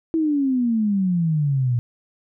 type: exponential sweep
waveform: sine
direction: down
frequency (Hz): 329.6 to 117.7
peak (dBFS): -17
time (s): 0.14-1.79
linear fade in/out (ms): 0
effects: none